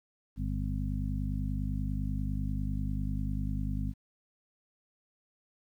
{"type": "harmonic tone with a mistuned harmonic", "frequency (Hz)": 50.1, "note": "G1", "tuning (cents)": 38, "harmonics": [1, 2, 3, 4, 5], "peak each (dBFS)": [-33, -36, -38, -39, -40], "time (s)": [0.36, 3.94], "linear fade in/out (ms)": 50, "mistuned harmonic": 5, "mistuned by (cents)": 48, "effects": ["11-bit"]}